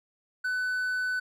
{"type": "tone", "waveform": "triangle", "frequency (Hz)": 1500, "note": "F#6", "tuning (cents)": 23, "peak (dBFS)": -25, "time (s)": [0.44, 1.2], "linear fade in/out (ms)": 10, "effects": []}